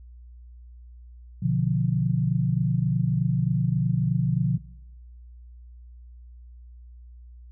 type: chord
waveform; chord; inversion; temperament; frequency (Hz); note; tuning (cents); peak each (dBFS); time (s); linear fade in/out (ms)
sine; B diminished; none; equal; 123.47 / 146.83 / 174.61; B2 / D3 / F3; 0 / 0 / 0; -25; 1.42-4.58; 10
effects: noise-tail reverb RT60 1.0 s tail -23 dB re dry + added 60 Hz sine -43 dBFS peak until 7.51 s